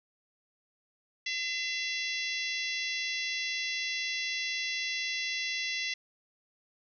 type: harmonic tone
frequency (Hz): 678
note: E5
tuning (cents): +49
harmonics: 3 / 4 / 5 / 6 / 7 / 8 / 9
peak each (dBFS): -35 / -37 / -39 / -41 / -42 / -43 / -44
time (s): 1.26-5.94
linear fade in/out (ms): 5
effects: none